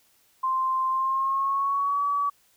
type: tone with pitch glide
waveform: sine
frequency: 1046.5 to 1141.2 Hz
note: C6 to C#6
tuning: 0 to +50 cents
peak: -22 dBFS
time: 0.43-2.3 s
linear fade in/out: 10 ms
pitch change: +150 cents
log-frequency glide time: 0.9-2.03 s
effects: white hiss -63 dBFS RMS until 2.56 s